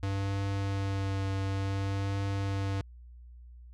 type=tone with vibrato; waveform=square; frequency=98 Hz; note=G2; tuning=in tune; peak=-30 dBFS; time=0.03-2.81 s; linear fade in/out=0 ms; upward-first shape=triangle; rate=0.57 Hz; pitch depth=18 cents each way; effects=added 60 Hz sine -47 dBFS peak until 3.73 s + low-pass 6000 Hz 12 dB/octave